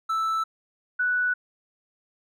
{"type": "tone pair in turn", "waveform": ["triangle", "sine"], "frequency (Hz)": [1318.5, 1480], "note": ["E6", "F#6"], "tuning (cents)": [0, 0], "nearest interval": "major second", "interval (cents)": 200, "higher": "second", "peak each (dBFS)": -21, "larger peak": "neither", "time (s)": [[0.09, 0.44], [0.99, 1.34]], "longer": "neither", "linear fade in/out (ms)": 10, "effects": []}